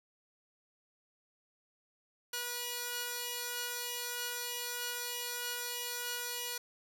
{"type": "tone pair together", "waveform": "5% pulse", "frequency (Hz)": [484.6, 1452.2], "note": ["B4", "F#6"], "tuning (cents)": [-33, -33], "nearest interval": "octave + perfect fifth", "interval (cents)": 1900, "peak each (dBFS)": [-28, -28], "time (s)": [2.33, 6.58], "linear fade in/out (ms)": 5, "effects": []}